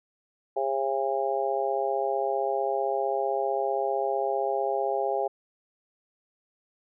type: harmonic tone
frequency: 135.5 Hz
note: C#3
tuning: 39 cents flat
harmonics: 3 / 4 / 5 / 6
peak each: -30 / -30 / -30 / -30 dBFS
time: 0.56-5.28 s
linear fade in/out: 10 ms
effects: none